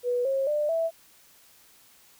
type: tone with pitch steps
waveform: sine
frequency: 489.8 / 540.3 / 596.1 / 657.6 Hz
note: B4 / C#5 / D5 / E5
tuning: -14 / -44 / +26 / -4 cents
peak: -23 dBFS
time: 0.03-0.91 s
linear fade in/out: 50 ms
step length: 220 ms
effects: white hiss -57 dBFS RMS until 2.19 s